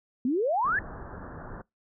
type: exponential sweep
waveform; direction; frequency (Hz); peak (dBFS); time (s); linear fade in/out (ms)
sine; up; 235.6 to 1800; -23; 0.25-0.79; 2
type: low-pass noise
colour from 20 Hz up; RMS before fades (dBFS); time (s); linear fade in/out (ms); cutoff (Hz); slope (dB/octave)
pink; -41; 0.64-1.62; 10; 1700; 96
effects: noise-tail reverb RT60 0.2 s tail -25 dB re dry